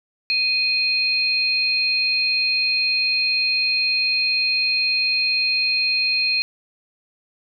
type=tone pair together; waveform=sine; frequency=2489 / 4214 Hz; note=D#7 / C8; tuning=0 / +12 cents; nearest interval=major sixth; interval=912 cents; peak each=-20 dBFS; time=0.3-6.42 s; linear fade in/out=0 ms; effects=none